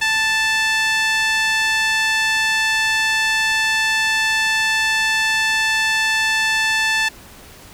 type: tone with band-pass filter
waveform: 5% pulse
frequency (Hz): 880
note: A5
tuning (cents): 0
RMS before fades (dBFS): -18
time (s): 0.01-7.09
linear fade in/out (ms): 10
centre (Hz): 1800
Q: 1.4
effects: pink hiss -42 dBFS RMS until 7.73 s

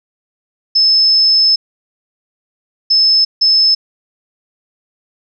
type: tone bursts at uneven times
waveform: sine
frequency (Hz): 5230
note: E8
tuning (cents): -15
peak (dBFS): -7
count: 3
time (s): 0.75-1.56 / 2.9-3.25 / 3.41-3.75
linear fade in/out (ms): 10
effects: none

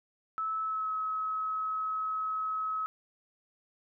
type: tone with pitch glide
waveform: sine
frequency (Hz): 1304 to 1283.1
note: E6 to E6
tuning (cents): -19 to -47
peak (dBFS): -30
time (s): 0.38-2.86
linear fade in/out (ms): 0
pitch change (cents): -28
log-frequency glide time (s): 0.62-0.92
effects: none

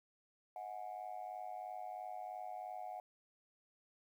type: tone with amplitude modulation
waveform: sine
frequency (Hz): 734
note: F#5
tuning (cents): -14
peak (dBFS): -38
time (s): 0.56-3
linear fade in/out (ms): 2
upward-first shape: sine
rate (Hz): 103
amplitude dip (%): 95
effects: tanh soft clip ceiling -37 dBFS + 12-bit

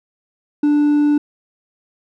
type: tone with hard clipping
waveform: triangle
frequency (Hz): 294.1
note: D4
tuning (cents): +3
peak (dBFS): -12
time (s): 0.63-1.18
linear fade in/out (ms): 5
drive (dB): 5
effects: none

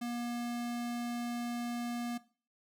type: tone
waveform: square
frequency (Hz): 239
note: A#3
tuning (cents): +43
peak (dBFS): -36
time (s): 0.01-2.18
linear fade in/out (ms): 10
effects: noise-tail reverb RT60 0.4 s tail -18 dB re dry

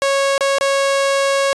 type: tone with dropouts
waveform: sawtooth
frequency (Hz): 551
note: C#5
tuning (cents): -11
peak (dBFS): -10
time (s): 0.02-1.53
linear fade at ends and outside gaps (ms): 0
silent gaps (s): 0.379-0.408 / 0.584-0.61
effects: resampled to 22050 Hz

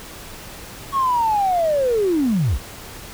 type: linear sweep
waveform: triangle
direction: down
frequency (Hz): 1117 to 41.92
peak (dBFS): -12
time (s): 0.92-2.59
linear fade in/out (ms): 50
effects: tanh soft clip ceiling -13 dBFS + pink hiss -37 dBFS RMS until 3.13 s

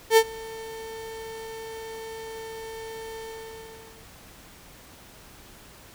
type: tone with ADSR envelope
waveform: 35% pulse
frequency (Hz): 447.3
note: A4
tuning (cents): +28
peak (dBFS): -10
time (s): 0.1-4.08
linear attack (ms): 71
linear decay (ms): 61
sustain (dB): -24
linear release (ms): 890
effects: pink hiss -49 dBFS RMS until 5.94 s

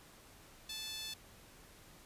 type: tone with high-pass filter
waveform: sawtooth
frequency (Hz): 874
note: A5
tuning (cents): -12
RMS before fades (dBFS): -44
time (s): 0.69-1.14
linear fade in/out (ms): 5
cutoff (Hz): 3700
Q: 2.5
effects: pink hiss -59 dBFS RMS until 2.05 s + resampled to 32000 Hz

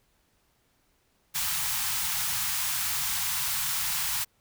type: band-stop noise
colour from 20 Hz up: white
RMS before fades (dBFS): -29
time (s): 1.34-4.25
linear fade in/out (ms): 20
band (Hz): 170 to 780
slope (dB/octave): 48
effects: pink hiss -69 dBFS RMS until 4.4 s

